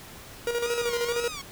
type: tone with tremolo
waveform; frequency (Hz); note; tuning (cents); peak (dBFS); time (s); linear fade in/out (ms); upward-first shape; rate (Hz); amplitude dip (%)
45% pulse; 475; A#4; +33; -24; 0.47-1.28; 2; square; 13; 50
type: tone with vibrato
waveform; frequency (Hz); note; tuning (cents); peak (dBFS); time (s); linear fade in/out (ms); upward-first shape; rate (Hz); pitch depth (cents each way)
10% pulse; 1154; D6; -31; -27; 0.62-1.42; 10; sine; 2; 200
effects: pink hiss -45 dBFS RMS until 1.51 s